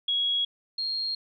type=tone pair in turn; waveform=sine; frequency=3322 / 4237 Hz; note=G#7 / C8; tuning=0 / +21 cents; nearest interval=major third; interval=421 cents; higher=second; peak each=-23 / -27 dBFS; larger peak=first; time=0.08-0.45 / 0.78-1.15 s; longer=neither; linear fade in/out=5 ms; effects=none